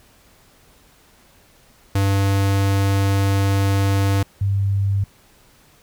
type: tone pair in turn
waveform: square / sine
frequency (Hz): 98.4 / 98.92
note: G2 / G2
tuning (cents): +7 / +16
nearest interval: unison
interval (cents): 9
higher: second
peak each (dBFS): -16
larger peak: neither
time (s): 1.95-4.23 / 4.41-5.04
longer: first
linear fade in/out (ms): 5
effects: pink hiss -53 dBFS RMS until 5.82 s